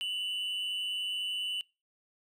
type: tone pair together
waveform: triangle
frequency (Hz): 2782 / 2976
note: F7 / F#7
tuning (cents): -7 / +9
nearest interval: minor second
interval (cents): 116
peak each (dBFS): -36 / -31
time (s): 0.01-1.61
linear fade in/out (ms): 0
effects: noise-tail reverb RT60 0.3 s tail -26 dB re dry + tanh soft clip ceiling -24 dBFS